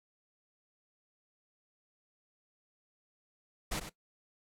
pink noise with echo, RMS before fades -35 dBFS, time 3.71-3.8 s, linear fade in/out 10 ms, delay 96 ms, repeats 1, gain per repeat -9 dB, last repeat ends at 3.896 s, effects noise-tail reverb RT60 0.1 s tail -17 dB re dry + low-pass 12000 Hz 12 dB/octave

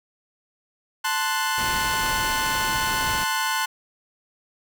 sawtooth chord, F# diminished, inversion first, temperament equal, 880 / 1046.5 / 1480 Hz, A5 / C6 / F#6, 0 / 0 / 0 cents, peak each -23 dBFS, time 1.04-3.66 s, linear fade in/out 10 ms
pink noise, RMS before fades -32 dBFS, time 1.58-3.24 s, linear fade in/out 2 ms
effects none

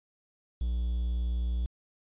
triangle tone with quantisation, 59.5 Hz, A#1, 36 cents sharp, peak -25 dBFS, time 0.61-1.66 s, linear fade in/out 0 ms, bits 9, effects resampled to 8000 Hz

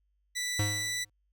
15% pulse tone, 1975.5 Hz, B6, in tune, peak -25 dBFS, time 0.35-1.05 s, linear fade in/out 20 ms
square tone with exponential decay, 103.9 Hz, G#2, 1 cent sharp, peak -26 dBFS, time 0.59-1.1 s, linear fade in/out 5 ms, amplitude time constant 110 ms
effects added 50 Hz sine -70 dBFS peak until 1.32 s

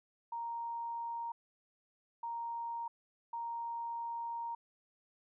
sine tone bursts at uneven times, 932.3 Hz, A#5, in tune, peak -37 dBFS, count 3, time 0.32-1.32 / 2.23-2.88 / 3.33-4.55 s, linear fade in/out 5 ms, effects none

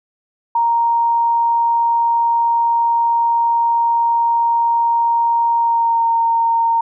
sine tone with pitch glide, 932.3 to 921.1 Hz, A#5 to A#5, 0 to -21 cents, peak -12 dBFS, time 0.55-6.81 s, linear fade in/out 5 ms, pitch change -21 cents, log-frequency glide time 5.58-6.05 s, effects none

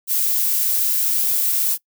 violet noise, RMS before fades -19 dBFS, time 0.07-1.78 s, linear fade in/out 50 ms, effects noise-tail reverb RT60 0.1 s tail -22 dB re dry

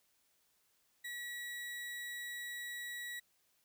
35% pulse tone, 1930 Hz, B6, 40 cents flat, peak -40 dBFS, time 1.04-3.2 s, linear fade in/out 10 ms, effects white hiss -75 dBFS RMS until 3.64 s

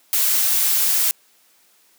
blue noise, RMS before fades -18 dBFS, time 0.13-1.11 s, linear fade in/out 0 ms, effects white hiss -57 dBFS RMS until 1.98 s + high-pass 200 Hz 12 dB/octave

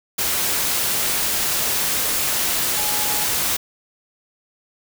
sine tone in noise, 841 Hz, G#5, 22 cents sharp, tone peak -30 dBFS, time 2.77-3.25 s, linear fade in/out 10 ms, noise white, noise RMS -21 dBFS, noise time 0.18-3.57 s, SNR -12 dB, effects none

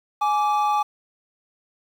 triangle tone pair together, 837.2 / 1167 Hz, G#5 / D6, +14 / -11 cents, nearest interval tritone, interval 575 cents, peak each -18 / -21 dBFS, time 0.21-0.83 s, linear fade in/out 10 ms, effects 8-bit

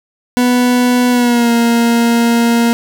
40% pulse tone with pitch glide, 246.9 to 233.9 Hz, B3 to A#3, 0 to +6 cents, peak -8 dBFS, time 0.37-2.73 s, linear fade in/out 0 ms, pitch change -94 cents, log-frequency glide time 1.1-1.51 s, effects none

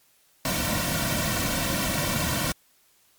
pink noise with comb filter, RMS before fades -26 dBFS, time 0.45-2.52 s, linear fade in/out 2 ms, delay 2.4 ms, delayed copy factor -0.9, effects white hiss -62 dBFS RMS until 3.18 s + MP3 96 kbps

